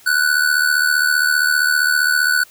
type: tone with amplitude modulation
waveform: square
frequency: 1486 Hz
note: F#6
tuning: 7 cents sharp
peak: -11 dBFS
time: 0.06-2.44 s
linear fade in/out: 10 ms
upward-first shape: sine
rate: 75.2 Hz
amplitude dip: 70%
effects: white hiss -47 dBFS RMS until 2.5 s